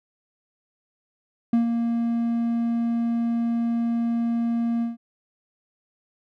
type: tone with ADSR envelope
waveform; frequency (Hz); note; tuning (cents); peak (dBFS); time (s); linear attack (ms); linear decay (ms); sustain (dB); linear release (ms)
triangle; 233.1; A#3; 0; -13; 1.53-4.97; 4; 120; -6; 150
effects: none